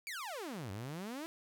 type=exponential two-way sweep; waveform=sawtooth; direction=down then up; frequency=2398 to 92.5 to 338.4 Hz; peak=-37 dBFS; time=0.07-1.26 s; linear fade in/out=0 ms; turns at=0.71 s; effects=none